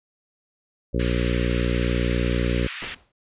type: harmonic tone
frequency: 60 Hz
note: B1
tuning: 49 cents flat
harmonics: 1 / 2 / 3 / 4 / 5 / 6 / 7 / 8 / 9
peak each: -24 / -27 / -29 / -30 / -31 / -32 / -32 / -33 / -34 dBFS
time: 0.93-2.68 s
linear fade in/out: 20 ms
type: band-pass noise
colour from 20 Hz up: white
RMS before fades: -35 dBFS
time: 0.99-2.95 s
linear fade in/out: 10 ms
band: 1400 to 3200 Hz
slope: 24 dB/octave
type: noise with exponential decay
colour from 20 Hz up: pink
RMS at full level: -31 dBFS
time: 2.82-3.12 s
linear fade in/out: 5 ms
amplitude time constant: 64 ms
effects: resampled to 8000 Hz